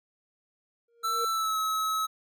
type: tone with exponential growth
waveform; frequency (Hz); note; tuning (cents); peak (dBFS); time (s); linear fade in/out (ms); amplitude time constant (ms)
triangle; 468.1; A#4; +7; -28; 0.88-1.25; 5; 79
type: tone with pitch glide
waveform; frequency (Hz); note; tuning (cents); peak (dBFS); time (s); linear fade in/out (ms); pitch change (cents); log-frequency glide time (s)
square; 1331 to 1288.6; E6 to E6; +16 to -40; -27; 1.03-2.07; 20; -56; 1.29-1.58
effects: none